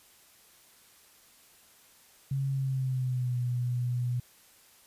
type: tone with pitch glide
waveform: sine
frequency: 136.4 to 122.93 Hz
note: C#3 to B2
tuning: -28 to -8 cents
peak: -27 dBFS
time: 2.31-4.2 s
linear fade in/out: 5 ms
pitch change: -180 cents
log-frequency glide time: 2.5-3.38 s
effects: white hiss -59 dBFS RMS until 4.86 s + resampled to 32000 Hz